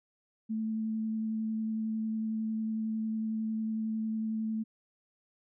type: tone with vibrato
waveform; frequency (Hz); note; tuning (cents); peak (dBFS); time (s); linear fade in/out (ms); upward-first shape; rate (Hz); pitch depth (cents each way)
sine; 220; A3; 0; -30; 0.49-4.64; 20; square; 11; 8
effects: none